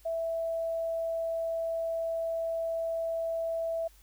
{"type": "tone", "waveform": "sine", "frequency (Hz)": 659.3, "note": "E5", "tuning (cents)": 0, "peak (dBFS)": -29, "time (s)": [0.05, 3.88], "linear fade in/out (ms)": 10, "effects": ["added 50 Hz sine -57 dBFS peak until 4.02 s", "white hiss -62 dBFS RMS until 4.02 s"]}